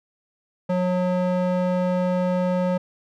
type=tone with band-pass filter; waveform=square; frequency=181.3 Hz; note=F#3; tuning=35 cents flat; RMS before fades=-22 dBFS; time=0.69-2.78 s; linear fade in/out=10 ms; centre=480 Hz; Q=1.1; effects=none